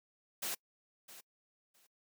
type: noise with echo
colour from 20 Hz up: white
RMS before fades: -38 dBFS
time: 0.42-0.55 s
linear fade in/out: 10 ms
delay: 660 ms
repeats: 2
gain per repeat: -15 dB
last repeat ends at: 1.87 s
effects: noise-tail reverb RT60 0.1 s tail -26 dB re dry + high-pass 200 Hz 12 dB/octave